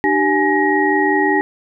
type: tone cluster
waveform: sine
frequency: 302.3 / 387.6 / 839 / 1891 Hz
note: D#4 / G4 / G#5 / A#6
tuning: -50 / -20 / +17 / +24 cents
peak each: -18 dBFS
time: 0.04-1.41 s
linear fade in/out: 0 ms
effects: none